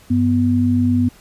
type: tone pair together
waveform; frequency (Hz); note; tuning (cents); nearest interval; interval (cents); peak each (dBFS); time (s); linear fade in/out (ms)
sine; 97.8 / 246.9; G2 / B3; -4 / 0; octave + major third; 1604; -18 / -14; 0.1-1.09; 10
effects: pink hiss -48 dBFS RMS until 1.2 s + resampled to 32000 Hz